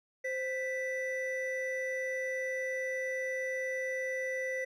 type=tone pair together; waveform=triangle; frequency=520.4 / 1975.5 Hz; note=C5 / B6; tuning=-9 / 0 cents; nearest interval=octave + major seventh; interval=2309 cents; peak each=-33 / -34 dBFS; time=0.24-4.65 s; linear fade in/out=10 ms; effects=none